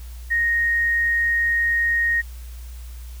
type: tone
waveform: sine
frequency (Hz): 1864.7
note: A#6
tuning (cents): 0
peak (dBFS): -17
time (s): 0.3-2.22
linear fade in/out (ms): 20
effects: added 60 Hz sine -33 dBFS peak until 3.2 s + white hiss -49 dBFS RMS until 3.2 s